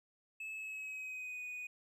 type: tone with pitch glide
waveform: triangle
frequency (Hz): 2600 to 2480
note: E7 to D#7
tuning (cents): -24 to -6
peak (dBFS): -40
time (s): 0.4-1.67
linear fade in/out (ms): 5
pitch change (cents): -82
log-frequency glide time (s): 0.53-1.44
effects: none